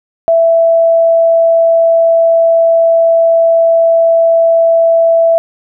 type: tone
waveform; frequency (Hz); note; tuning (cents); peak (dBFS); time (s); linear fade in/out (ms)
sine; 663; E5; +10; -5; 0.28-5.38; 0
effects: none